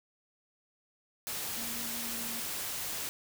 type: tone in noise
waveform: sine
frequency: 232.7 Hz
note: A#3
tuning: 3 cents flat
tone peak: -45 dBFS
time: 1.57-2.4 s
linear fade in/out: 0 ms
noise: white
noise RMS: -37 dBFS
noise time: 1.27-3.09 s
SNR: -11 dB
effects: none